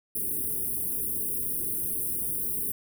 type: band-stop noise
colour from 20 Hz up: white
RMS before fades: -30 dBFS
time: 0.15-2.72 s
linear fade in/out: 5 ms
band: 460 to 9100 Hz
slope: 96 dB/octave
effects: none